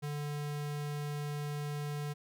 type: tone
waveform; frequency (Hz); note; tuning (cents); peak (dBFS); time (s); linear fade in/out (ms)
square; 146.83; D3; 0; -36; 0.02-2.14; 20
effects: none